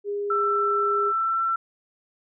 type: tone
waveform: sine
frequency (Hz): 407.7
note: G#4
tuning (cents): -32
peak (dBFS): -25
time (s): 0.04-1.13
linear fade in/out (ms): 50
type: tone with pitch glide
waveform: sine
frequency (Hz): 1333 to 1344.6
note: E6 to E6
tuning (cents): +19 to +34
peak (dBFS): -21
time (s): 0.3-1.56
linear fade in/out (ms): 5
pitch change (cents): +15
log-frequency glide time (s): 1.17-1.42
effects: none